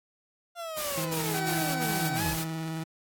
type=linear sweep; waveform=30% pulse; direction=down; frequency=698.5 to 43.4 Hz; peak=-32 dBFS; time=0.55-2.38 s; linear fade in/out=50 ms
type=noise bursts; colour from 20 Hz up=white; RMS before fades=-35 dBFS; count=5; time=0.76-2.448 s; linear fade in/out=20 ms; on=300 ms; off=47 ms
type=tone with vibrato; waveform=30% pulse; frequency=161.1 Hz; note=E3; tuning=39 cents flat; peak=-29 dBFS; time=0.97-2.84 s; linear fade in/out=10 ms; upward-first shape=triangle; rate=19 Hz; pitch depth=25 cents each way
type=tone with pitch glide; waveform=25% pulse; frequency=761 to 849.3 Hz; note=F#5 to G#5; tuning=+48 to +39 cents; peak=-28 dBFS; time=1.33-2.34 s; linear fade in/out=20 ms; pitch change=+191 cents; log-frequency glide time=2.16-2.22 s
effects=AAC 64 kbps